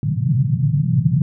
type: band-pass noise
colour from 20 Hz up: pink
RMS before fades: -17 dBFS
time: 0.03-1.22 s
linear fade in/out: 2 ms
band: 120 to 160 Hz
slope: 48 dB/octave
effects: none